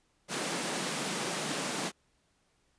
pink high-pass noise, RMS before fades -34 dBFS, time 0.28-1.92 s, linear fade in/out 50 ms, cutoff 150 Hz, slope 48 dB/octave, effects pink hiss -72 dBFS RMS until 2.78 s + resampled to 22050 Hz

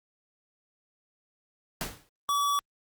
pink noise with exponential decay, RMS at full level -30 dBFS, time 1.81-2.09 s, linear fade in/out 1 ms, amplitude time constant 59 ms
square tone, 1144 Hz, D6, 46 cents flat, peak -25 dBFS, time 2.29-2.59 s, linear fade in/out 0 ms
effects Opus 48 kbps

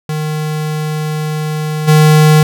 square tone with level steps, 153.7 Hz, D#3, 21 cents flat, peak -16 / -5 dBFS, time 0.09-2.43 s, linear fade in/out 2 ms, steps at 1.87 s, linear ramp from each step 20 ms, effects none

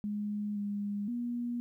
sine tone with pitch steps, 207.7 / 203.9 / 240.1 Hz, G#3 / G#3 / B3, 0 / -32 / -49 cents, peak -32 dBFS, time 0.04-1.6 s, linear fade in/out 0 ms, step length 520 ms, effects 12-bit

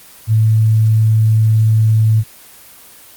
sine tone, 110 Hz, A2, in tune, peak -8 dBFS, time 0.27-2.24 s, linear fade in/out 50 ms, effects white hiss -40 dBFS RMS until 3.16 s + Opus 24 kbps

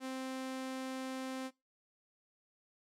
sawtooth tone, 261.6 Hz, C4, in tune, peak -35 dBFS, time 0-1.51 s, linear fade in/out 50 ms, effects noise-tail reverb RT60 0.2 s tail -19 dB re dry + low-pass 11000 Hz 12 dB/octave

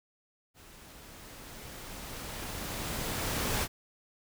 pink noise with level ramp, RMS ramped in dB -54 to -30 dBFS, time 0.54-3.68 s, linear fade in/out 50 ms, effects none

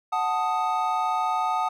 triangle chord, D# diminished, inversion first, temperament equal, 740 / 880 / 1244.5 Hz, F#5 / A5 / D#6, 0 / 0 / 0 cents, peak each -25 dBFS, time 0.12-1.69 s, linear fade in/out 10 ms, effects none

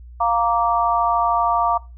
sine chord, Bb major, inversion second, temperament just, 699.2 / 932.3 / 1165.4 Hz, F5 / Bb5 / D6, +2 / 0 / -14 cents, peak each -20 dBFS, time 0.2-1.78 s, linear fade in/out 10 ms, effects noise-tail reverb RT60 0.3 s tail -22 dB re dry + added 60 Hz sine -37 dBFS peak until 1.97 s

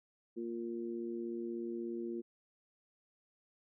harmonic tone, 116.54 Hz, A#2, in tune, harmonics 2 / 3 / 4, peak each -42 / -39 / -51 dBFS, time 0.36-2.22 s, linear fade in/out 20 ms, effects none

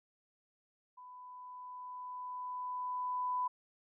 sine tone with level ramp, 998 Hz, B5, 18 cents sharp, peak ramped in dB -50 to -31 dBFS, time 0.97-3.48 s, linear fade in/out 10 ms, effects none

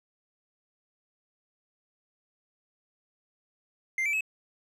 triangle tone with pitch steps, 2093 / 2322 / 2577 Hz, C7 / D7 / E7, 0 / -20 / -40 cents, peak -24 dBFS, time 3.98-4.208 s, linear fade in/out 2 ms, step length 76 ms, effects none

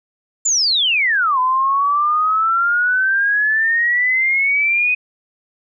sine exponential two-way sweep, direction down then up, 7330 to 1007 to 2510 Hz, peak -13 dBFS, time 0.45-4.95 s, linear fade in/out 10 ms, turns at 1.39 s, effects none

